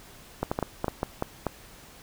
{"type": "clicks", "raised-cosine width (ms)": 1, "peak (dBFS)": -12, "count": 9, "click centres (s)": [0.43, 0.515, 0.589, 0.627, 0.844, 0.882, 1.031, 1.224, 1.467], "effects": ["pink hiss -50 dBFS RMS until 2.02 s"]}